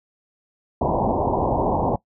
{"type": "low-pass noise", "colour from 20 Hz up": "white", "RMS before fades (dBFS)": -21, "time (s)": [0.81, 1.96], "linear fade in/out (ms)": 5, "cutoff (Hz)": 990, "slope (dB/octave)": 96, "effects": ["noise-tail reverb RT60 0.1 s tail -20 dB re dry"]}